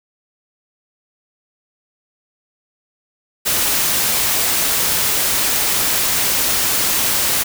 white noise, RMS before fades -17 dBFS, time 3.45-7.44 s, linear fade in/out 20 ms, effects none

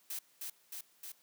blue noise with echo, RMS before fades -40 dBFS, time 0.1-0.19 s, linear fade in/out 5 ms, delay 310 ms, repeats 3, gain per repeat -2 dB, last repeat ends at 1.12 s, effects white hiss -68 dBFS RMS until 1.22 s + high-pass 150 Hz 12 dB/octave

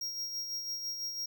square tone with tremolo, 5600 Hz, F8, 4 cents sharp, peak -34 dBFS, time 0.01-1.26 s, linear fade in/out 5 ms, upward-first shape sine, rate 6 Hz, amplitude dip 45%, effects none

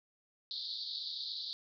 white band-pass noise, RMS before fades -41 dBFS, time 0.51-1.53 s, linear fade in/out 0 ms, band 3600 to 4700 Hz, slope 96 dB/octave, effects none

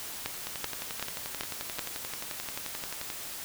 two click trains, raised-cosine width 0.2 ms, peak -18 / -14 dBFS, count 31 / 5, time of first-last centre 0.47-3.102 / 0.26-1.793 s, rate 11.4 / 2.61 Hz, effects white hiss -40 dBFS RMS until 3.44 s

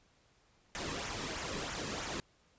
pink noise with flanger, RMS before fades -39 dBFS, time 0.75-2.2 s, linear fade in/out 0 ms, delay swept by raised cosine 0.22 to 1.42 ms, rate 3.1 Hz, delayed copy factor -0.55, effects pink hiss -69 dBFS RMS until 2.58 s + resampled to 16000 Hz

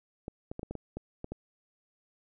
clicks, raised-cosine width 2 ms, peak -24 dBFS, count 9, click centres 0.281 / 0.515 / 0.594 / 0.631 / 0.71 / 0.753 / 0.97 / 1.244 / 1.32 s, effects none

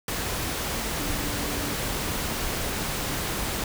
sine tone in noise, 289.6 Hz, D4, 24 cents flat, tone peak -36 dBFS, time 1-1.73 s, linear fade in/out 2 ms, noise pink, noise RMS -29 dBFS, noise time 0.08-3.64 s, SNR -10 dB, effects none

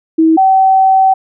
sine tone pair in turn, 321.8 / 765.4 Hz, E4 / G5, -42 / -42 cents, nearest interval octave + minor third, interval 1500 cents, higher second, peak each -5 dBFS, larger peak neither, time 0.18-0.37 / 0.37-1.14 s, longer second, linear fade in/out 10 ms, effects none

